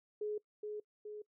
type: tone with echo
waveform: sine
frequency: 421.4 Hz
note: G#4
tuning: 25 cents sharp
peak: -35 dBFS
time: 0.21-0.38 s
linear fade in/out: 5 ms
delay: 420 ms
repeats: 2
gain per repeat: -4 dB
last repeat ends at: 1.22 s
effects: noise-tail reverb RT60 0.1 s tail -22 dB re dry